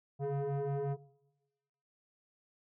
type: tone with frequency modulation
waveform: sine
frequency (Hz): 137.7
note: C#3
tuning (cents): -11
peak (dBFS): -29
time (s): 0.19-0.97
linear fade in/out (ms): 50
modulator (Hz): 281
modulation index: 1.6
effects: noise-tail reverb RT60 1.0 s tail -21 dB re dry + tanh soft clip ceiling -31 dBFS